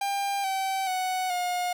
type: tone with pitch steps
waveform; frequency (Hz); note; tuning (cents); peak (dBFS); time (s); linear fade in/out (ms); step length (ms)
45% pulse; 798 / 769.9 / 742.8 / 716.7; G5 / G5 / F#5 / F5; +31 / -31 / +7 / +45; -26; 0.01-1.73; 5; 430
effects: none